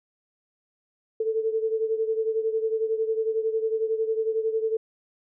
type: beating tone pair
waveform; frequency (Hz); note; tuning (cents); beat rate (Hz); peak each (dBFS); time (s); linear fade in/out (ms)
sine; 441.1 / 452.1; A4 / A4; +4 / +47; 11; -24 / -29; 1.2-4.77; 5
effects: none